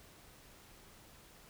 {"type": "silence", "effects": ["pink hiss -59 dBFS RMS until 1.49 s"]}